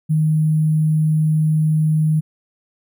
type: tone with sample-and-hold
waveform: sine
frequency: 155.56 Hz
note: D#3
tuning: in tune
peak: -13 dBFS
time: 0.09-2.21 s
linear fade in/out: 20 ms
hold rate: 11025 Hz
effects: none